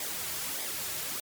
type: noise with flanger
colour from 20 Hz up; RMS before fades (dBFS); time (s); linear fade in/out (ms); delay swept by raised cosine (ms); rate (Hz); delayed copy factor
white; -35; 0-1.2; 2; 0.69 to 4.09; 1.6; -0.6
effects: MP3 96 kbps